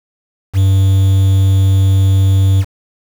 triangle tone with quantisation, 96.4 Hz, G2, 28 cents flat, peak -5 dBFS, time 0.53-2.65 s, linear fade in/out 50 ms, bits 5, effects none

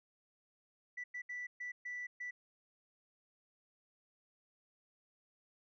sine tone bursts at uneven times, 1970 Hz, B6, 5 cents flat, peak -39 dBFS, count 6, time 0.97-1.04 / 1.14-1.22 / 1.29-1.47 / 1.6-1.72 / 1.85-2.07 / 2.2-2.31 s, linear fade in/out 10 ms, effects tanh soft clip ceiling -37 dBFS

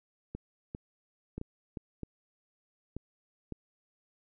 clicks, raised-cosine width 3 ms, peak -25 dBFS, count 8, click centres 0.35 / 0.749 / 1.38 / 1.414 / 1.772 / 2.033 / 2.966 / 3.523 s, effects none

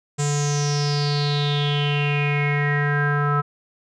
square tone with low-pass filter sweep, 145.3 Hz, D3, 18 cents flat, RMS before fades -21 dBFS, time 0.18-3.42 s, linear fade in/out 20 ms, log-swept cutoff 7500 to 1300 Hz, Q 8.1, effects none

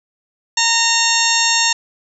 harmonic tone with a mistuned harmonic, 920 Hz, A#5, 23 cents flat, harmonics 1 / 2 / 3 / 4 / 5 / 6 / 7 / 8, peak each -21 / -21 / -21 / -21 / -21 / -21 / -21 / -21 dBFS, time 0.57-1.73 s, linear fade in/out 5 ms, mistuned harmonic 5, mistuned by -100 cents, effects none

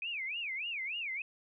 sine tone with vibrato, 2423 Hz, D#7, 47 cents flat, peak -35 dBFS, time 0.02-1.22 s, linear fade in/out 2 ms, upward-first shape sine, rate 3.4 Hz, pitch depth 290 cents each way, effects none

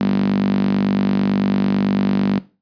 sawtooth tone with high-pass filter, 49 Hz, G1, in tune, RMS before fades -18 dBFS, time 0-2.39 s, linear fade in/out 10 ms, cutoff 210 Hz, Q 7.3, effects noise-tail reverb RT60 0.3 s tail -17 dB re dry + resampled to 11025 Hz

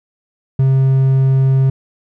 triangle tone, 133.5 Hz, C3, 35 cents sharp, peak -7 dBFS, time 0.59-1.7 s, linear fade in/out 5 ms, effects none

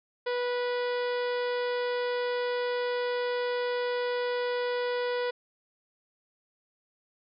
harmonic tone, 490.1 Hz, B4, 13 cents flat, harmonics 1 / 2 / 3 / 4 / 5 / 6 / 7 / 8 / 9 / 10, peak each -28 / -37 / -39 / -41 / -47 / -48 / -45 / -51 / -50 / -50 dBFS, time 0.26-5.31 s, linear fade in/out 10 ms, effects none

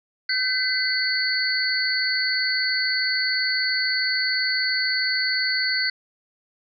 sine tone cluster, 1533 / 2016 / 4357 / 4580 Hz, G6 / B6 / C#8 / D8, -39 / +35 / -31 / -44 cents, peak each -26 dBFS, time 0.29-5.9 s, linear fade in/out 5 ms, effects none

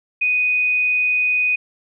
sine tone, 2489 Hz, D#7, in tune, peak -15 dBFS, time 0.21-1.56 s, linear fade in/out 10 ms, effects none

